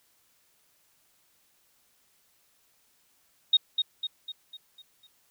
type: tone with echo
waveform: sine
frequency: 3729 Hz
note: A#7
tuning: in tune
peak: -16 dBFS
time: 3.53-3.57 s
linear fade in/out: 5 ms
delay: 250 ms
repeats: 6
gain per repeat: -6 dB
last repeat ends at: 5.07 s
effects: white hiss -67 dBFS RMS until 5.3 s